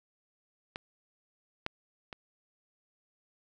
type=clicks; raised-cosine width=0.3 ms; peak=-21 / -16 / -25 dBFS; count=3; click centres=0.759 / 1.664 / 2.128 s; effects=none